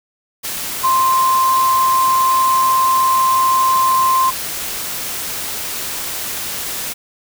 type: tone in noise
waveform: sine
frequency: 1046.5 Hz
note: C6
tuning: in tune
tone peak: -11 dBFS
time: 0.83-4.31 s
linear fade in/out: 20 ms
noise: white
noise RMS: -24 dBFS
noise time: 0.43-6.94 s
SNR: +10 dB
effects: none